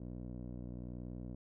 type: tone with low-pass filter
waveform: 15% pulse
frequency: 61 Hz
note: B1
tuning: 21 cents flat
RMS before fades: -45 dBFS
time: 0-1.35 s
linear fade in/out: 5 ms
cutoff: 390 Hz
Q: 1.8
effects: none